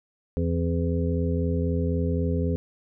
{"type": "harmonic tone with a mistuned harmonic", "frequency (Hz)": 83.9, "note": "E2", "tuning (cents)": 31, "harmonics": [1, 2, 3, 5, 6], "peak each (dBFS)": [-25, -28, -30, -32, -33], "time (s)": [0.37, 2.56], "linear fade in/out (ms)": 0, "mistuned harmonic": 3, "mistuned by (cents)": 49, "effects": []}